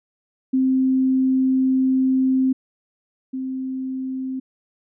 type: tone pair in turn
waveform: sine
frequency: 261.6 / 261.6 Hz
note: C4 / C4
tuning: 0 / 0 cents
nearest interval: unison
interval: 0 cents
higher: neither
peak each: -15 / -24 dBFS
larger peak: first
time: 0.53-2.53 / 3.33-4.4 s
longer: first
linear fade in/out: 10 ms
effects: none